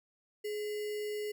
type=tone with sample-and-hold; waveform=sine; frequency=420.7 Hz; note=G#4; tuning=22 cents sharp; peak=-34 dBFS; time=0.44-1.32 s; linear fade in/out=10 ms; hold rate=2450 Hz; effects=none